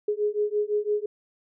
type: beating tone pair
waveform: sine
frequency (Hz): 415.1 / 421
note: G#4 / G#4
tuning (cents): -1 / +24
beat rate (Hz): 5.9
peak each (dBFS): -26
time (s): 0.08-1.06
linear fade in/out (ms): 5
effects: none